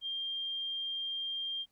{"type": "tone", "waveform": "sine", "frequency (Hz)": 3194, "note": "G7", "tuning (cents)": 32, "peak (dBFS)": -34, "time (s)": [0.01, 1.66], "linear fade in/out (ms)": 50, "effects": ["pink hiss -75 dBFS RMS until 1.71 s"]}